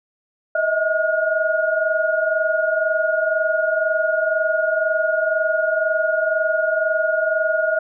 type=tone cluster; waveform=sine; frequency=625 / 647 / 1436 Hz; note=D#5 / E5 / F6; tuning=+8 / -32 / +48 cents; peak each=-21 dBFS; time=0.55-7.79 s; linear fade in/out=5 ms; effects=none